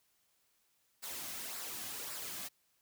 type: noise with flanger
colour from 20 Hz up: white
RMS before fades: -43 dBFS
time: 1.02-2.49 s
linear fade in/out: 20 ms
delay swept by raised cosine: 0.31 to 2.21 ms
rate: 1.8 Hz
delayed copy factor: -0.5
effects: white hiss -75 dBFS RMS until 2.81 s